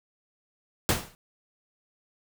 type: noise with exponential decay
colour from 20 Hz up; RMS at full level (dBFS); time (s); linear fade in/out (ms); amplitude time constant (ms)
pink; -20; 0.89-1.15; 0; 55
effects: none